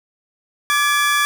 30% pulse tone pair together, 1174.7 / 1698.4 Hz, D6 / G#6, 0 / +38 cents, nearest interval tritone, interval 638 cents, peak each -15 dBFS, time 0.7-1.25 s, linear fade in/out 0 ms, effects none

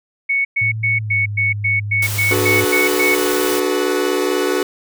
sine tone bursts, 2217 Hz, C#7, in tune, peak -14 dBFS, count 11, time 0.29-3.15 s, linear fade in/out 10 ms, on 160 ms, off 110 ms
sine tone with pitch glide, 110 to 103.23 Hz, A2 to G#2, 0 to -10 cents, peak -21 dBFS, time 0.61-2.65 s, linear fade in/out 10 ms, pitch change -110 cents, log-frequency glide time 0.99-1.14 s
white noise, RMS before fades -25 dBFS, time 2.02-3.6 s, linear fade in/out 5 ms
45% pulse chord, B minor seventh, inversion first, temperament equal with one note detuned, 293.7 / 370 / 429.7 / 493.9 Hz, D4 / F#4 / A4 / B4, 0 / 0 / -41 / 0 cents, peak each -23 / -19 / -22 / -23 dBFS, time 2.31-4.63 s, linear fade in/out 2 ms
effects none

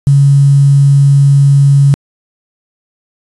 sine tone with quantisation, 140 Hz, C#3, 18 cents sharp, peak -3 dBFS, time 0.07-1.94 s, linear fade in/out 0 ms, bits 5, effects resampled to 24000 Hz

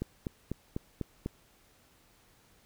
click train, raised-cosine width 3 ms, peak -20 dBFS, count 6, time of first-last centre 0.02-1.261 s, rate 4.03 Hz, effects pink hiss -64 dBFS RMS until 2.65 s

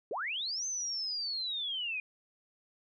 sine linear two-way sweep, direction up then down, 349.2 to 6272 to 2418 Hz, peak -33 dBFS, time 0.11-2 s, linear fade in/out 2 ms, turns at 0.66 s, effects none

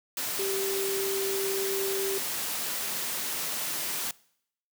sine tone in noise, 390.2 Hz, G4, 8 cents flat, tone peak -29 dBFS, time 0.39-2.18 s, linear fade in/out 2 ms, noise white, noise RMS -32 dBFS, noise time 0.17-4.11 s, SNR 0 dB, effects noise-tail reverb RT60 0.7 s tail -23 dB re dry + high-pass 150 Hz 12 dB/octave

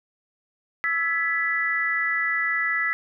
sine tone cluster, 1321 / 1695 / 1976 Hz, E6 / G#6 / B6, +3 / +35 / 0 cents, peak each -29 / -28 / -23 dBFS, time 0.84-2.93 s, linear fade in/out 0 ms, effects none

